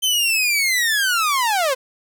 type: linear sweep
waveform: sawtooth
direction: down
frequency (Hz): 3114 to 495.2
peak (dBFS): -13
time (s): 0.02-1.75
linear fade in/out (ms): 20
effects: none